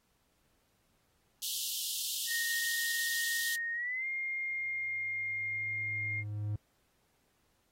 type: high-pass noise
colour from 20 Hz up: pink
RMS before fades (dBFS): -37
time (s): 1.42-3.56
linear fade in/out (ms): 10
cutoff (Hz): 2900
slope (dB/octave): 96
type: tone with pitch glide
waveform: sine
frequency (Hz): 1858 to 2122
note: A#6 to C7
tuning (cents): -6 to +24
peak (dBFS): -33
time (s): 2.27-6.24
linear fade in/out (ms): 50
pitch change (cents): +230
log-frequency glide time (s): 3.73-4.07
type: tone with exponential growth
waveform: triangle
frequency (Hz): 104.7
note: G#2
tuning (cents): +15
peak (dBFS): -29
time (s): 4.49-6.56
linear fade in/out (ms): 5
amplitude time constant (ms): 450
effects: pink hiss -74 dBFS RMS until 7.71 s + AAC 48 kbps